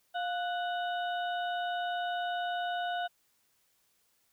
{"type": "harmonic tone with a mistuned harmonic", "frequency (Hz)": 740, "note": "F#5", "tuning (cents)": 0, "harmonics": [1, 2, 4, 5], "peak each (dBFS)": [-32, -38, -44, -46], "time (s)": [0.14, 3.08], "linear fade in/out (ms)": 20, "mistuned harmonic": 1, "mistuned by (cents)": -84, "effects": ["white hiss -72 dBFS RMS until 4.32 s"]}